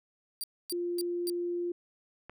15% pulse tone bursts, 4699 Hz, D8, in tune, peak -27 dBFS, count 4, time 0.41-1.298 s, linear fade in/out 0 ms, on 27 ms, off 260 ms
sine tone, 349.2 Hz, F4, in tune, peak -30 dBFS, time 0.72-1.72 s, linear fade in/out 5 ms
click, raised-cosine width 0.5 ms, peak -30 dBFS, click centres 2.296 s
effects none

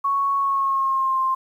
sine tone with pitch glide, 1108.7 to 1053.1 Hz, C#6 to C6, 0 to +11 cents, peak -18 dBFS, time 0.04-1.35 s, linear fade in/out 10 ms, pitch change -89 cents, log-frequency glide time 0.38-1.2 s, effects 9-bit

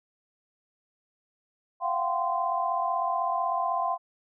sine tone cluster, 689 / 725 / 775 / 1035 Hz, F5 / F#5 / G5 / C6, -24 / -35 / -20 / -19 cents, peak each -30 / -34 / -32 / -28 dBFS, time 1.8-3.98 s, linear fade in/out 50 ms, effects none

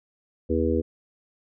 harmonic tone, 81 Hz, E2, 30 cents flat, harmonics 1 / 3 / 4 / 5 / 6, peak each -27 / -27 / -27 / -27 / -27 dBFS, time 0.49-0.82 s, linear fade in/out 20 ms, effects none

